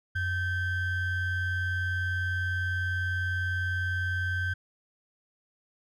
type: ring-modulated tone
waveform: triangle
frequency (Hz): 820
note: G#5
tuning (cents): -22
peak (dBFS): -22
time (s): 0.15-4.54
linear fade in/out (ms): 10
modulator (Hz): 730
effects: none